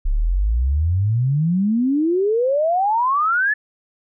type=exponential sweep; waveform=sine; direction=up; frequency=32.7 to 1760 Hz; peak=-15 dBFS; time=0.05-3.54 s; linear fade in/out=10 ms; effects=none